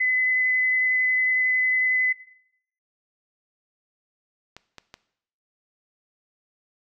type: tone with vibrato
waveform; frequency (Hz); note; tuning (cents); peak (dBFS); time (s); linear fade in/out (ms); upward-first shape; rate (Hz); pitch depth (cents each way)
sine; 2019; B6; +38; -19; 0-2.13; 10; sine; 11; 8
type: clicks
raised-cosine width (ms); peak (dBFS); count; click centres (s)
0.2; -23; 3; 4.566 / 4.783 / 4.941
effects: noise-tail reverb RT60 0.7 s tail -17 dB re dry